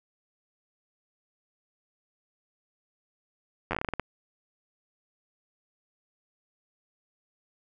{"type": "slowing click train", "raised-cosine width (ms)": 0.5, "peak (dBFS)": -14, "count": 11, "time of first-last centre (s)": [3.71, 3.997], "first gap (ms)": 10, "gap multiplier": 1.22, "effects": []}